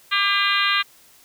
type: harmonic tone with a mistuned harmonic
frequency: 402 Hz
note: G4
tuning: 44 cents sharp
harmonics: 3 / 4 / 5 / 6 / 7 / 8 / 9 / 10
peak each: -23 / -24 / -25 / -26 / -26 / -27 / -28 / -28 dBFS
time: 0.11-0.83 s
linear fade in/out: 20 ms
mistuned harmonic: 3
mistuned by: -27 cents
effects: white hiss -52 dBFS RMS until 1.24 s